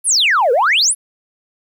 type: exponential two-way sweep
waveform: sine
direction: down then up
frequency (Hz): 11490 to 450.9 to 11490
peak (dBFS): -9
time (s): 0.04-0.95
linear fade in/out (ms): 50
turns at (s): 0.52
effects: tanh soft clip ceiling -7 dBFS + 8-bit